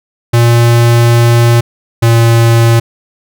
square tone pair in turn, 118 / 115.84 Hz, A#2 / A#2, +22 / -10 cents, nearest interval unison, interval 32 cents, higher first, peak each -5 dBFS, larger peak neither, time 0.33-1.61 / 2.02-2.8 s, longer first, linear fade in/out 10 ms, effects none

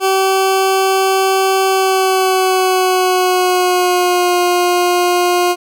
20% pulse tone with pitch glide, 383.1 to 355.4 Hz, G4 to F4, -40 to +30 cents, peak -6 dBFS, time 0-5.56 s, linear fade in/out 50 ms, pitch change -130 cents, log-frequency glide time 1.65-4.39 s, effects none

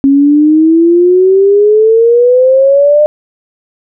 sine exponential sweep, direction up, 271.7 to 606 Hz, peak -3 dBFS, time 0.04-3.06 s, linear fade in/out 0 ms, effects none

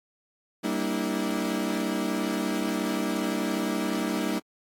35% pulse chord, E half-diminished seventh, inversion first, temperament equal with one note detuned, 196 / 233.1 / 293.7 / 325.3 Hz, G3 / Bb3 / D4 / E4, 0 / 0 / 0 / -23 cents, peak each -30 dBFS, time 0.63-4.4 s, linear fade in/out 20 ms, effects AAC 64 kbps

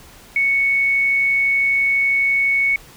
sine tone, 2217 Hz, C#7, in tune, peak -14 dBFS, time 0.36-2.76 s, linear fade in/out 2 ms, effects pink hiss -44 dBFS RMS until 2.96 s

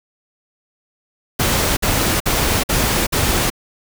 pink noise bursts, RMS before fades -17 dBFS, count 5, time 1.39-3.502 s, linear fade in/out 10 ms, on 380 ms, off 53 ms, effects none

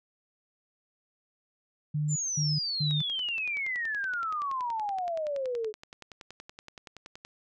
sine tone bursts, 150 Hz, D3, 37 cents sharp, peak -26 dBFS, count 3, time 1.94-3.02 s, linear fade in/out 10 ms, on 220 ms, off 210 ms
sine exponential sweep, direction down, 7320 to 417.6 Hz, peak -29 dBFS, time 2.08-5.73 s, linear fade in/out 50 ms
click train, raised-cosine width 0.2 ms, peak -27 dBFS, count 47, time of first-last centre 2.91-7.25 s, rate 10.6 Hz
effects none

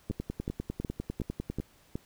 two click trains, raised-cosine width 3 ms, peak -20 / -20 dBFS, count 6 / 16, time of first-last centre 0.11-1.955 / 0.1-1.6 s, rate 2.71 / 10 Hz, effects pink hiss -62 dBFS RMS until 2.05 s

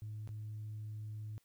sine tone with dropouts, 107.1 Hz, A2, 46 cents flat, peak -40 dBFS, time 0.02-1.38 s, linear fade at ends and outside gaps 0 ms, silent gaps 0.275-0.29 s, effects tanh soft clip ceiling -38 dBFS + white hiss -75 dBFS RMS until 1.44 s

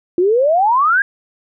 sine exponential sweep, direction up, 340.3 to 1661.2 Hz, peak -10 dBFS, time 0.18-1.02 s, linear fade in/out 2 ms, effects none

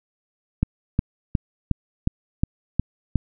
click train, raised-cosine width 5 ms, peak -6 dBFS, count 8, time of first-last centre 0.63-3.157 s, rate 2.77 Hz, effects none

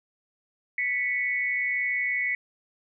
sine tone pair together, 1975.5 / 2217 Hz, B6 / C#7, 0 / 0 cents, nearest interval major second, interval 200 cents, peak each -27 dBFS, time 0.78-2.35 s, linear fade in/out 2 ms, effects none

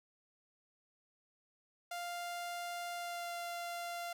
sawtooth tone with pitch glide, 698 to 692.4 Hz, F5 to F5, -1 to -15 cents, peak -36 dBFS, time 1.91-4.13 s, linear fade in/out 5 ms, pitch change -14 cents, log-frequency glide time 2.94-3.32 s, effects none

